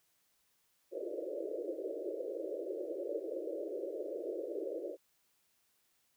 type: band-pass noise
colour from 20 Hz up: white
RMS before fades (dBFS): -40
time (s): 0.91-4.97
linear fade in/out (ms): 50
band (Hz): 320 to 590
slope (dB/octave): 96
effects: white hiss -75 dBFS RMS until 6.16 s